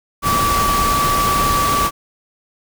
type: tone in noise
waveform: sine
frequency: 1152 Hz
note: D6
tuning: 34 cents flat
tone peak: -15 dBFS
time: 0.22-1.91 s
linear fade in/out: 50 ms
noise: pink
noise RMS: -20 dBFS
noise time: 0.22-1.91 s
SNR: +2 dB
effects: none